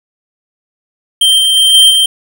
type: tone with level steps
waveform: square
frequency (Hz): 3146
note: G7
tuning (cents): +6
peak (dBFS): -6 / -8 / -6 / -3 / -7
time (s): 1.21-2.06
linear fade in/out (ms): 5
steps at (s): 1.38 / 1.55 / 1.73 / 1.89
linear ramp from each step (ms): 20
effects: none